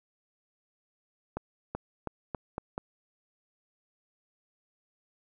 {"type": "accelerating click train", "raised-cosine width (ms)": 1, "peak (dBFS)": -19, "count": 6, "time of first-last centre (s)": [1.37, 2.779], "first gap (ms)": 380, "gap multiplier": 0.85, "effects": []}